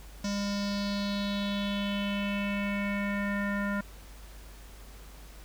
square tone with low-pass filter sweep, 201.8 Hz, G#3, 49 cents flat, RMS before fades -31 dBFS, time 0.24-3.81 s, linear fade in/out 5 ms, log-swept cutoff 5700 to 1600 Hz, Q 4.4, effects added 50 Hz sine -46 dBFS peak until 5.44 s + pink hiss -53 dBFS RMS until 5.44 s

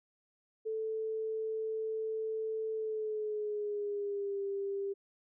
sine tone with pitch glide, 440 to 396.6 Hz, A4 to G4, 0 to +20 cents, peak -33 dBFS, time 0.65-4.94 s, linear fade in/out 20 ms, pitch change -180 cents, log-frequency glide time 2.73-4.42 s, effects none

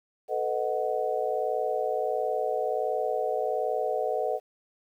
sine chord, B dominant seventh, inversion third, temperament equal with one note detuned, 440 / 501.4 / 622.3 / 740 Hz, A4 / B4 / D#5 / F#5, 0 / +26 / 0 / 0 cents, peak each -31 dBFS, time 0.28-4.4 s, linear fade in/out 50 ms, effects 10-bit

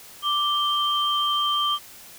sine tone pair together, 1174.7 / 3147 Hz, D6 / G7, 0 / +6 cents, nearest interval octave + perfect fourth, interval 1706 cents, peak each -23 dBFS, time 0.22-1.79 s, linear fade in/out 50 ms, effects white hiss -45 dBFS RMS until 2.18 s

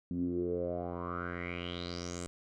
10% pulse tone with low-pass filter sweep, 87.5 Hz, F2, 4 cents sharp, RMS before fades -37 dBFS, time 0.11-2.27 s, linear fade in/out 0 ms, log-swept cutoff 220 to 8300 Hz, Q 6.4, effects none

